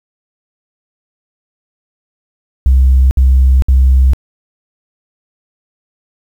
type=tone bursts; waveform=sine; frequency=65.4 Hz; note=C2; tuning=in tune; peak=-3 dBFS; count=3; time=2.66-4.134 s; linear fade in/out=0 ms; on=450 ms; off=62 ms; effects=tanh soft clip ceiling -2 dBFS + 7-bit